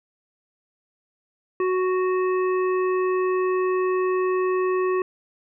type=harmonic tone; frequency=370 Hz; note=F#4; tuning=in tune; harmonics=1 / 3 / 5 / 7; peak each=-20 / -28 / -36 / -39 dBFS; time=1.6-5.02 s; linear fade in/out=2 ms; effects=none